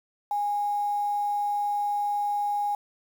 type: tone with quantisation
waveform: sine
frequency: 822 Hz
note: G#5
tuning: 18 cents flat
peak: -24 dBFS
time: 0.31-2.75 s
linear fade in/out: 2 ms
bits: 8
effects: none